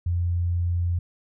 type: tone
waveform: sine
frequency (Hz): 87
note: F2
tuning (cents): -6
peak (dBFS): -21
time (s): 0.06-0.99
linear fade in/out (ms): 5
effects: none